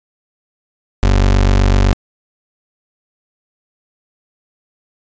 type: tone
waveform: 30% pulse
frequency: 47.89 Hz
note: G1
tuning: 40 cents flat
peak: -6 dBFS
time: 1.03-1.93 s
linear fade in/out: 0 ms
effects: resampled to 16000 Hz